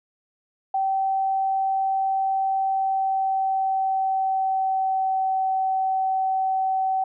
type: tone with pitch glide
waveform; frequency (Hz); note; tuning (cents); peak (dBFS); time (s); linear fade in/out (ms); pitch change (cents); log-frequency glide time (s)
sine; 772 to 762.7; G5 to G5; -27 to -48; -20; 0.74-7.04; 5; -21; 2.66-5.36
effects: none